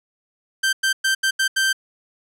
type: tone bursts at uneven times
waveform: sawtooth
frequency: 1563 Hz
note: G6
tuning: 6 cents flat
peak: -13 dBFS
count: 6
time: 0.63-0.73 / 0.83-0.93 / 1.04-1.15 / 1.23-1.31 / 1.39-1.48 / 1.56-1.73 s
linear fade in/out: 10 ms
effects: low-pass 12000 Hz 12 dB/octave